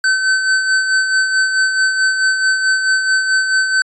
square tone with tremolo, 1530 Hz, G6, 42 cents flat, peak -11 dBFS, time 0.04-3.82 s, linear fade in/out 2 ms, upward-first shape sine, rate 4.6 Hz, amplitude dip 50%, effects resampled to 22050 Hz

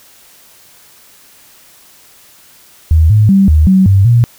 sine tone with pitch steps, 79.6 / 106.8 / 195 / 77 / 189.2 / 97.5 / 118.8 Hz, D#2 / G#2 / G3 / D#2 / F#3 / G2 / A#2, +40 / +49 / -9 / -17 / +39 / -9 / +33 cents, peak -4 dBFS, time 2.91-4.24 s, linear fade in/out 0 ms, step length 190 ms, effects white hiss -43 dBFS RMS until 4.38 s

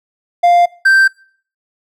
triangle tone pair in turn, 698.5 / 1564.9 Hz, F5 / G6, 0 / -3 cents, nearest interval octave + major second, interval 1397 cents, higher second, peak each -4 dBFS, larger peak neither, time 0.43-0.66 / 0.85-1.08 s, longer neither, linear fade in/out 10 ms, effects noise-tail reverb RT60 0.5 s tail -23 dB re dry

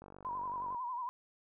click train, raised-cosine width 1 ms, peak -37 dBFS, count 36, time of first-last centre 0.02-0.746 s, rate 48.2 Hz
sine tone with vibrato, 987.8 Hz, B5, in tune, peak -36 dBFS, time 0.25-1.09 s, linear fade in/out 0 ms, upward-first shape sine, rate 11 Hz, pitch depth 81 cents each way
effects none

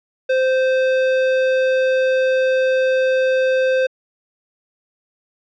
sine tone with tanh clipping, 520 Hz, C5, 11 cents flat, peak -16 dBFS, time 0.29-3.87 s, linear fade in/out 10 ms, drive 17 dB, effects low-pass 4000 Hz 12 dB/octave

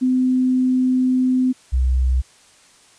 sine tone pair in turn, 255.6 / 63.9 Hz, C4 / C2, -40 / -40 cents, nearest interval 2 octaves, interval 2400 cents, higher first, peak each -14 dBFS, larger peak neither, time 0.01-1.53 / 1.72-2.22 s, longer first, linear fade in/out 20 ms, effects white hiss -51 dBFS RMS until 2.98 s + resampled to 22050 Hz

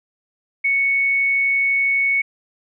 sine tone, 2217 Hz, C#7, in tune, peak -15 dBFS, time 0.64-2.22 s, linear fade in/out 10 ms, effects none

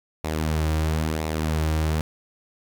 sawtooth tone with flanger, 78.4 Hz, D#2, 14 cents sharp, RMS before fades -24 dBFS, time 0.24-2.01 s, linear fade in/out 0 ms, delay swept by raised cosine 0.63 to 4.73 ms, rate 0.99 Hz, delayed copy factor -0.5, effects none

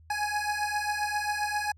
25% pulse beating tone pair, 830.6 / 838.1 Hz, G#5 / G#5, 0 / +16 cents, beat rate 7.5 Hz, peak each -27 dBFS, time 0.1-1.72 s, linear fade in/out 5 ms, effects added 80 Hz sine -52 dBFS peak until 1.77 s + low-pass 11000 Hz 12 dB/octave

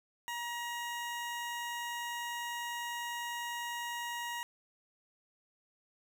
20% pulse tone, 950 Hz, A#5, 33 cents sharp, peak -32 dBFS, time 0.28-4.43 s, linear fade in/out 0 ms, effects none

